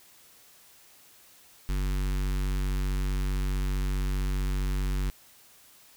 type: tone with notch filter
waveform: square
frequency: 47.66 Hz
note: G1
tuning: 48 cents flat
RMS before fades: -28 dBFS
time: 1.69-5.1 s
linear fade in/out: 0 ms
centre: 620 Hz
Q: 0.84
effects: white hiss -56 dBFS RMS until 5.96 s